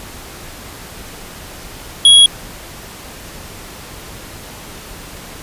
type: tone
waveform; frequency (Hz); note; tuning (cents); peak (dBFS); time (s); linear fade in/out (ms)
square; 3322; G#7; 0; -4; 2.05-2.26; 2
effects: pink hiss -33 dBFS RMS until 5.42 s + resampled to 32000 Hz